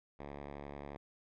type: tone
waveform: 5% pulse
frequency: 71.4 Hz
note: D2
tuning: 48 cents flat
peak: -33 dBFS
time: 0.19-0.97 s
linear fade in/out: 5 ms
effects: low-pass 2000 Hz 12 dB/octave